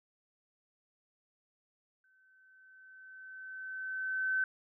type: tone with exponential growth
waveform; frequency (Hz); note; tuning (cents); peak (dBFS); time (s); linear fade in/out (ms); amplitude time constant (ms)
sine; 1530; G6; -42; -27; 2.04-4.44; 2; 520
effects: none